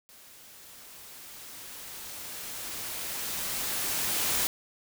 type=noise with level ramp; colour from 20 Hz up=white; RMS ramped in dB=-53 to -27 dBFS; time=0.09-4.47 s; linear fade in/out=0 ms; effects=none